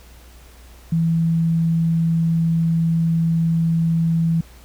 sine tone, 164.81 Hz, E3, in tune, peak -15 dBFS, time 0.92-4.41 s, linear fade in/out 5 ms, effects added 60 Hz sine -43 dBFS peak until 4.64 s + pink hiss -49 dBFS RMS until 4.64 s

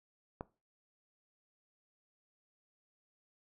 click, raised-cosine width 1 ms, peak -25 dBFS, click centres 0.409 s, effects noise-tail reverb RT60 0.3 s tail -19 dB re dry

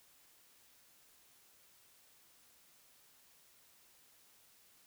silence, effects white hiss -66 dBFS RMS until 4.86 s

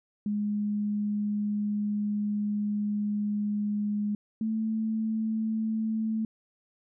sine tone pair in turn, 207.7 / 220.3 Hz, G#3 / A3, 0 / +2 cents, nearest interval minor second, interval 102 cents, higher second, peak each -26 dBFS, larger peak neither, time 0.26-4.15 / 4.41-6.25 s, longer first, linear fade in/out 2 ms, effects none

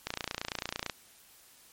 click train, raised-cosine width 0.2 ms, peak -15 dBFS, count 25, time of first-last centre 0.07-0.898 s, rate 29 Hz, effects white hiss -58 dBFS RMS until 1.72 s + MP3 64 kbps

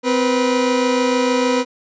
30% pulse tone pair together, 256.8 / 487 Hz, C4 / B4, -32 / -24 cents, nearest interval major seventh, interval 1108 cents, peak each -15 dBFS, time 0.03-1.65 s, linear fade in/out 50 ms, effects resampled to 16000 Hz

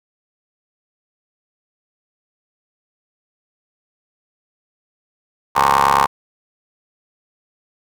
20% pulse ring-modulated tone, 69.3 Hz, C#2, in tune, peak -4 dBFS, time 5.55-6.07 s, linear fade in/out 20 ms, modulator 991 Hz, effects none

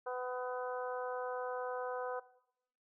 harmonic tone, 250.8 Hz, B3, 27 cents sharp, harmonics 2 / 3 / 4 / 5 / 6, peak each -39 / -43 / -45 / -47 / -49 dBFS, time 0.06-2.2 s, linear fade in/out 10 ms, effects noise-tail reverb RT60 0.8 s tail -19 dB re dry

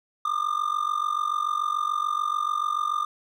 triangle tone with amplitude modulation, 1205 Hz, D6, 44 cents sharp, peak -18 dBFS, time 0.25-3.05 s, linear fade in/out 5 ms, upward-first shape sine, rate 46.9 Hz, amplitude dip 85%, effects none

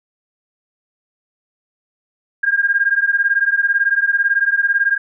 sine beating tone pair, 1606 / 1624 Hz, G6 / G#6, +41 / -39 cents, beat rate 18 Hz, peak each -16 dBFS, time 2.43-4.98 s, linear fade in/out 10 ms, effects none

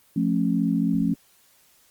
sine chord, F augmented, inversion none, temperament just, 174.61 / 218.3 / 272.8 Hz, F3 / A3 / C#4, 0 / -13 / -28 cents, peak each -24 dBFS, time 0.16-1.14 s, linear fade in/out 5 ms, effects white hiss -59 dBFS RMS until 1.9 s + Opus 24 kbps

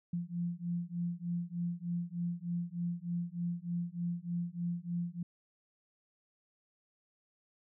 sine beating tone pair, 171.5 / 174.8 Hz, F3 / F3, -31 / +2 cents, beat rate 3.3 Hz, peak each -37 / -37 dBFS, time 0.13-5.23 s, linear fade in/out 5 ms, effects none

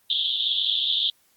white band-pass noise, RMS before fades -24 dBFS, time 0.1-1.1 s, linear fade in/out 2 ms, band 3200 to 3700 Hz, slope 96 dB/octave, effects white hiss -63 dBFS RMS until 1.36 s + Opus 32 kbps

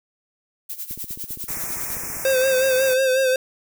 violet noise with tremolo, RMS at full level -29 dBFS, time 0.69-2.01 s, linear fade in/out 10 ms, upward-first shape sine, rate 9.9 Hz, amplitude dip 80%
click train, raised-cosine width 3 ms, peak -27 dBFS, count 20, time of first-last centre 0.91-2.168 s, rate 15.1 Hz
white band-stop noise, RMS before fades -30 dBFS, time 1.48-2.94 s, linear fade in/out 5 ms, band 2500 to 5400 Hz, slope 96 dB/octave
square tone with vibrato, 523.3 Hz, C5, in tune, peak -17 dBFS, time 2.25-3.36 s, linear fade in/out 2 ms, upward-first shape sine, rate 5.5 Hz, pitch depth 45 cents each way
effects none

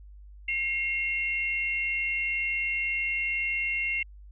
sine tone pair together, 2139 / 2741 Hz, C7 / F7, +38 / -33 cents, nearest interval major third, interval 429 cents, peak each -28 / -30 dBFS, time 0.48-4.03 s, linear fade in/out 5 ms, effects added 50 Hz sine -45 dBFS peak until 4.31 s

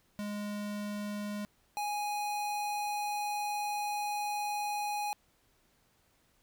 square tone pair in turn, 206.8 / 829.5 Hz, G#3 / G#5, -7 / -2 cents, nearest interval 2 octaves, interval 2405 cents, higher second, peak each -36 / -33 dBFS, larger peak second, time 0.19-1.45 / 1.77-5.13 s, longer second, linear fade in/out 0 ms, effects pink hiss -70 dBFS RMS until 6.42 s

